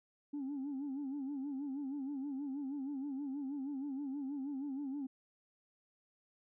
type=tone with vibrato; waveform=sine; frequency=277.2 Hz; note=C#4; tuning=in tune; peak=-36 dBFS; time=0.33-5.07 s; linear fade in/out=10 ms; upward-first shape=sine; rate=6.3 Hz; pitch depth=100 cents each way; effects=tanh soft clip ceiling -35 dBFS